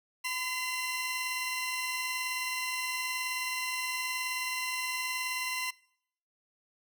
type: tone cluster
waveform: sawtooth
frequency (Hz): 1015 / 2049 / 2749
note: B5 / C7 / F7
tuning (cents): +47 / -37 / -28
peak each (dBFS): -34 / -32 / -33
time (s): 0.24-5.71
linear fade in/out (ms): 10
effects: noise-tail reverb RT60 0.7 s tail -23 dB re dry